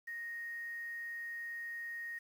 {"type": "tone with quantisation", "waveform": "sine", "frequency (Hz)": 1864.7, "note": "A#6", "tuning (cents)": 0, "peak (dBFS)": -40, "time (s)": [0.07, 2.19], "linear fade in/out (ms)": 10, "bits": 10, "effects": []}